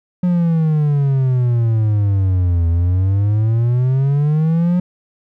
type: exponential two-way sweep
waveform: triangle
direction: down then up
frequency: 180.9 to 83 to 180.9 Hz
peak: -10 dBFS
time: 0.23-4.8 s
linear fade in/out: 5 ms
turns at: 2.68 s
effects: none